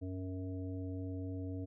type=harmonic tone with a mistuned harmonic; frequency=92.7 Hz; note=F#2; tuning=4 cents sharp; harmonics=1 / 3 / 5 / 7; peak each=-40 / -42 / -50 / -54 dBFS; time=0.01-1.66 s; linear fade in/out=20 ms; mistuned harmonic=1; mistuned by=+22 cents; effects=none